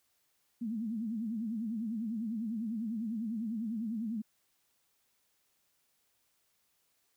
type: tone with vibrato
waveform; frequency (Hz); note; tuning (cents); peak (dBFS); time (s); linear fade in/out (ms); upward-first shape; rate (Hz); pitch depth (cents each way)
sine; 222.8; A3; +22; -33; 0.61-4.22; 10; sine; 10; 130
effects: white hiss -75 dBFS RMS until 7.16 s